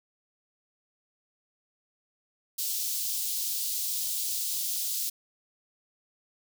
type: high-pass noise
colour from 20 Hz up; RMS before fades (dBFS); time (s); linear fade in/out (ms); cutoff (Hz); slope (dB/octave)
white; -31; 2.58-5.1; 10; 3700; 24
effects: none